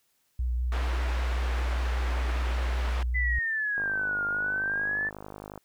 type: tone with vibrato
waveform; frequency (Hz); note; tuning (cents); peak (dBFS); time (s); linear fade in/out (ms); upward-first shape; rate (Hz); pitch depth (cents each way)
sine; 61; B1; -21; -25; 0.39-3.39; 5; sine; 5.1; 27
type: band-pass noise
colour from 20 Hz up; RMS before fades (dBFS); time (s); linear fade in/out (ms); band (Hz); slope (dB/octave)
white; -38; 0.72-3.03; 2; 200 to 1800; 12
type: exponential two-way sweep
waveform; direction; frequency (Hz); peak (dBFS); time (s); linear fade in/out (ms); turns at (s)
sine; down then up; 2018 to 1400 to 1769; -26; 3.14-5.1; 20; 4.26
type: click train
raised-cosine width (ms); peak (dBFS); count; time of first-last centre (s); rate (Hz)
1; -26; 93; 3.78-5.577; 51.2
effects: white hiss -71 dBFS RMS until 5.64 s